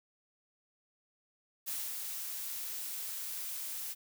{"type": "noise with ADSR envelope", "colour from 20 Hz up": "blue", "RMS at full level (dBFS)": -37, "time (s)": [1.66, 3.95], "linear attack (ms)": 23, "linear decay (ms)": 250, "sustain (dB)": -3, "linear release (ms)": 34, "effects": []}